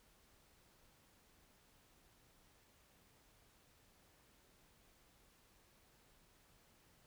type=silence; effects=pink hiss -70 dBFS RMS until 7.06 s